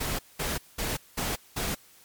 pink noise bursts, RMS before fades -30 dBFS, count 5, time 0-1.75 s, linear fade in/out 10 ms, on 190 ms, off 200 ms, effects white hiss -56 dBFS RMS until 2.04 s + MP3 96 kbps

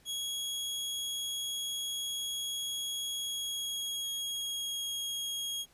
sawtooth tone with pitch glide, 3322 to 3282 Hz, G#7 to G#7, 0 to -21 cents, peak -31 dBFS, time 0.05-5.66 s, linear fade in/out 50 ms, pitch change -21 cents, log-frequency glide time 3.15-4.91 s, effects pink hiss -64 dBFS RMS until 5.73 s + resampled to 32000 Hz

